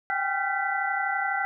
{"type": "tone cluster", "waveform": "sine", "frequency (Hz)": [774, 806, 1380, 1534, 1982], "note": ["G5", "G5", "F6", "G6", "B6"], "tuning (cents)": [-22, 48, -21, -38, 6], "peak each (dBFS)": -31, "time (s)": [0.1, 1.45], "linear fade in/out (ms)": 0, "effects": []}